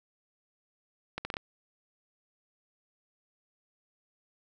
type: accelerating click train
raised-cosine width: 0.3 ms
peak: -18 dBFS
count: 5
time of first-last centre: 1.18-1.368 s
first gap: 70 ms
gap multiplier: 0.74
effects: none